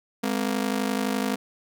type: ring-modulated tone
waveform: sawtooth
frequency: 233.1 Hz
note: A#3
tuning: in tune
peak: -17 dBFS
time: 0.23-1.36 s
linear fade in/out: 10 ms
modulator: 25.9 Hz
effects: none